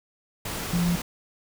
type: tone in noise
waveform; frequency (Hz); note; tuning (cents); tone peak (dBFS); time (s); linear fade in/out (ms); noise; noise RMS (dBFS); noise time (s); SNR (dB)
sine; 173.7; F3; -9; -21; 0.73-0.96; 5; pink; -32; 0.45-1.02; +8
effects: none